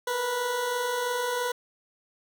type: tone pair together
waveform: 20% pulse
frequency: 468.8 / 491.8 Hz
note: A#4 / B4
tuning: +10 / -7 cents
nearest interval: minor second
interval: 83 cents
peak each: -32 / -22 dBFS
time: 0.07-1.52 s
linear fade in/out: 5 ms
effects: none